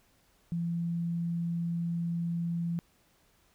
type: tone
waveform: sine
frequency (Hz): 169.7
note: F3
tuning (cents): -49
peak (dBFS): -29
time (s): 0.52-2.79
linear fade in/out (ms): 0
effects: pink hiss -67 dBFS RMS until 3.54 s